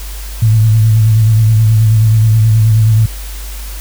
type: tone with vibrato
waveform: sine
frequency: 110 Hz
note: A2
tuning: in tune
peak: -5 dBFS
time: 0.42-3.06 s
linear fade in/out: 5 ms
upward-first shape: sine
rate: 9.4 Hz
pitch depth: 47 cents each way
effects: added 50 Hz sine -22 dBFS peak until 3.8 s + white hiss -31 dBFS RMS until 3.8 s